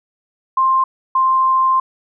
sine tone pair in turn, 1053 / 1048.9 Hz, C6 / C6, +11 / +4 cents, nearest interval unison, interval 7 cents, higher first, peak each -11 dBFS, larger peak neither, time 0.57-0.84 / 1.15-1.8 s, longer second, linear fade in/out 5 ms, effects none

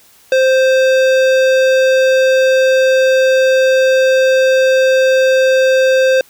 sine tone with hard clipping, 523.3 Hz, C5, in tune, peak -10 dBFS, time 0.32-6.21 s, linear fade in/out 2 ms, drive 16 dB, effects white hiss -47 dBFS RMS until 6.29 s

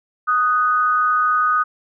sine tone pair together, 1244.5 / 1488.5 Hz, D#6 / F#6, 0 / +10 cents, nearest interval minor third, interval 310 cents, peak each -15 / -21 dBFS, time 0.27-1.64 s, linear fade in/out 20 ms, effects none

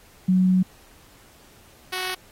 sine / 5% pulse tone pair in turn, 185 / 370 Hz, F#3 / F#4, 0 / 0 cents, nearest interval octave, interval 1200 cents, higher second, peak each -15 dBFS, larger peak neither, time 0.28-0.63 / 1.92-2.15 s, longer first, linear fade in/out 10 ms, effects pink hiss -53 dBFS RMS until 2.31 s + AAC 48 kbps

